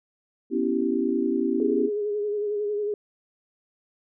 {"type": "chord", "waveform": "sine", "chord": "C# half-diminished seventh", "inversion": "third", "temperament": "equal with one note detuned", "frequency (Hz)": [246.9, 277.2, 329.6, 388.8], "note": ["B3", "C#4", "E4", "G4"], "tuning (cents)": [0, 0, 0, -14], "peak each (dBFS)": -27, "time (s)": [0.5, 1.9], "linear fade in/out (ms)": 50}
{"type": "tone with vibrato", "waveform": "sine", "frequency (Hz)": 415.3, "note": "G#4", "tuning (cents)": 0, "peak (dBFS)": -24, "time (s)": [1.6, 2.94], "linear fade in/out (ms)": 2, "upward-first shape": "sine", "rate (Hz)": 11, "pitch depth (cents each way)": 36}
{"effects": []}